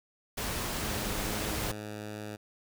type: noise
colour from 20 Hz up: pink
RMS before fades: -34 dBFS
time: 0.37-1.72 s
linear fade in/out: 10 ms
type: tone with pitch glide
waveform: 10% pulse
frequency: 104.7 to 105.73 Hz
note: G#2 to G#2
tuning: +15 to +31 cents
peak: -30 dBFS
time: 0.81-2.37 s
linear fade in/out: 20 ms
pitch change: +16 cents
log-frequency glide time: 1.3-1.82 s
effects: none